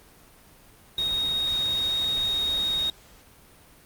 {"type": "tone in noise", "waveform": "sine", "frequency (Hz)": 3742, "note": "A#7", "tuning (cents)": 6, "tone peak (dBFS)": -23, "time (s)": [0.98, 2.9], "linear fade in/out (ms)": 2, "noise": "pink", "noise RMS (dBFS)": -39, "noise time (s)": [0.98, 2.9], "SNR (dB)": 13, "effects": ["pink hiss -53 dBFS RMS until 3.85 s", "Opus 32 kbps"]}